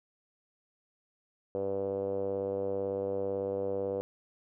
5% pulse tone with low-pass filter, 98 Hz, G2, in tune, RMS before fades -33 dBFS, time 1.55-4.01 s, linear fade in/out 0 ms, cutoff 500 Hz, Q 5.8, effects none

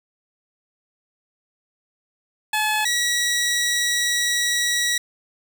15% pulse tone pair in turn, 857 / 1923.9 Hz, A5 / B6, -46 / -46 cents, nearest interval octave + major second, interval 1400 cents, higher second, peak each -13 dBFS, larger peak neither, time 2.53-2.85 / 2.85-4.98 s, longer second, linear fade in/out 5 ms, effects none

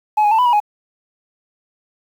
sine tone with pitch steps, 850 / 830 / 888 / 994 / 963 / 835 Hz, G#5 / G#5 / A5 / B5 / B5 / G#5, +40 / -1 / +16 / +11 / -44 / +9 cents, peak -8 dBFS, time 0.17-0.602 s, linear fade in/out 10 ms, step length 72 ms, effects tanh soft clip ceiling -10 dBFS + 7-bit

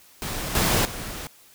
pink noise with level steps, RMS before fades -30 / -21 / -34 dBFS, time 0.22-1.27 s, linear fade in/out 0 ms, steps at 0.55 / 0.85 s, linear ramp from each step 2 ms, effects white hiss -53 dBFS RMS until 1.54 s

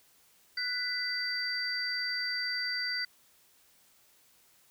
sine tone cluster, 1479 / 1990 / 4681 Hz, F#6 / B6 / D8, -1 / +13 / -7 cents, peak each -37 / -36 / -33 dBFS, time 0.57-3.05 s, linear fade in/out 5 ms, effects white hiss -64 dBFS RMS until 4.7 s

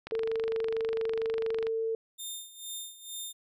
click train, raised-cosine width 0.3 ms, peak -23 dBFS, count 40, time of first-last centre 0.07-1.668 s, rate 24.4 Hz
sine tone, 448.9 Hz, A4, 35 cents sharp, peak -28 dBFS, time 0.12-1.95 s, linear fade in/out 2 ms
15% pulse tone with tremolo, 3628 Hz, A#7, 48 cents flat, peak -29 dBFS, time 2.18-3.33 s, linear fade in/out 20 ms, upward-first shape sine, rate 2.2 Hz, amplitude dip 80%
effects none

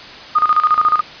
sine tone with tremolo, 1233 Hz, D#6, 16 cents flat, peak -8 dBFS, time 0.35-1.01 s, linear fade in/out 10 ms, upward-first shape square, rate 14 Hz, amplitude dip 75%, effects white hiss -34 dBFS RMS until 1.2 s + resampled to 11025 Hz

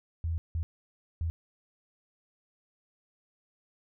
sine tone bursts at uneven times, 82.41 Hz, E2, in tune, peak -28 dBFS, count 3, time 0.24-0.38 / 0.55-0.63 / 1.21-1.3 s, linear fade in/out 0 ms, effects none

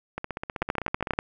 two click trains, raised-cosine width 0.5 ms, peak -16 / -9 dBFS, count 16 / 8, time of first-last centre 0.18-1.135 / 0.62-1.189 s, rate 15.7 / 12.3 Hz, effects none

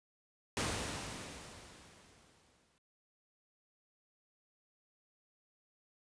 pink noise with exponential decay, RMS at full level -34 dBFS, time 0.57-2.78 s, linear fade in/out 0 ms, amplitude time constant 480 ms, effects high-pass 60 Hz 12 dB/octave + resampled to 22050 Hz

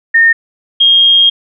sine tone pair in turn, 1829 / 3239 Hz, A#6 / G#7, -33 / -44 cents, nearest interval minor seventh, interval 989 cents, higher second, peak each -4 dBFS, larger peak neither, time 0.14-0.33 / 0.8-1.3 s, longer second, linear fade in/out 10 ms, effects none

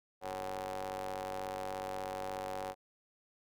sawtooth ring-modulated tone, 96.6 Hz, G2, 25 cents flat, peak -31 dBFS, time 0.21-2.75 s, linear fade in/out 50 ms, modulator 649 Hz, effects none

